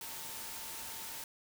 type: tone in noise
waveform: sine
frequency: 900 Hz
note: A5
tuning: 39 cents sharp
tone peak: -55 dBFS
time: 0.01-1.24 s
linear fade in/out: 2 ms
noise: white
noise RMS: -44 dBFS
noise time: 0.01-1.24 s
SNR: -14 dB
effects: none